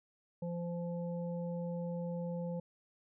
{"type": "harmonic tone", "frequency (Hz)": 172.3, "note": "F3", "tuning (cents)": -23, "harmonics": [1, 3, 5], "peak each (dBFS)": [-37, -41, -53], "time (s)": [0.42, 2.6], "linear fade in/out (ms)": 5, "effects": []}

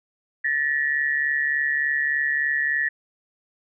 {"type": "tone pair together", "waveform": "sine", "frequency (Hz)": [1756.6, 1900], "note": ["A6", "A#6"], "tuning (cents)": [-3, 33], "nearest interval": "minor second", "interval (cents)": 136, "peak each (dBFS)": [-23, -23], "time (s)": [0.44, 2.89], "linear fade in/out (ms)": 10, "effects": []}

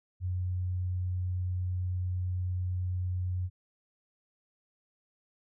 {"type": "tone", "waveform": "sine", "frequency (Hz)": 90.9, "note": "F#2", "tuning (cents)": -30, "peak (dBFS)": -29, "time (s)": [0.2, 3.5], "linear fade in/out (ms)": 50, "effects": []}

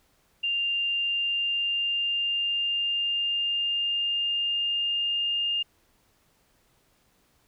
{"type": "tone with pitch glide", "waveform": "sine", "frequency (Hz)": [2794, 2818], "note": ["F7", "F7"], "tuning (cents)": [0, 15], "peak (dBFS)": -24, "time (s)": [0.43, 5.63], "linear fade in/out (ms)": 10, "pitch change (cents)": 15, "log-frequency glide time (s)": [0.93, 5.47], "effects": ["pink hiss -66 dBFS RMS until 7.47 s"]}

